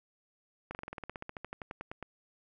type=slowing click train; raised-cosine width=0.5 ms; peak=-25 dBFS; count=20; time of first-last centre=0.71-2.027 s; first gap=39 ms; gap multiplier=1.06; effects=none